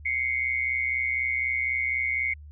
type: tone pair together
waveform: sine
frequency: 2093 / 2217 Hz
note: C7 / C#7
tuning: 0 / 0 cents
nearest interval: minor second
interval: 100 cents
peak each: -27 dBFS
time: 0.05-2.34 s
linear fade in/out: 10 ms
effects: added 74 Hz sine -42 dBFS peak until 2.51 s